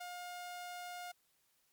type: tone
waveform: sawtooth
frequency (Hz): 712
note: F5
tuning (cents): +33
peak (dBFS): -40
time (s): 0-1.12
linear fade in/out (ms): 10
effects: white hiss -75 dBFS RMS until 1.72 s + MP3 96 kbps